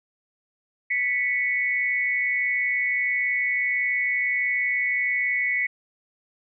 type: tone pair together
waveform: sine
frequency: 1975.5 / 2217 Hz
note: B6 / C#7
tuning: 0 / 0 cents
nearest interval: major second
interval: 200 cents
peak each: -24 dBFS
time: 0.9-5.67 s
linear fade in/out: 10 ms
effects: none